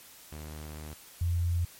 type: tone pair in turn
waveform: sawtooth / sine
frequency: 76.4 / 86.1 Hz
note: D#2 / F2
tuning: -31 / -24 cents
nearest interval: major second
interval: 207 cents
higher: second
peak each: -36 / -25 dBFS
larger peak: second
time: 0.32-0.94 / 1.21-1.65 s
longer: first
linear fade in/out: 5 ms
effects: white hiss -52 dBFS RMS until 1.79 s + MP3 64 kbps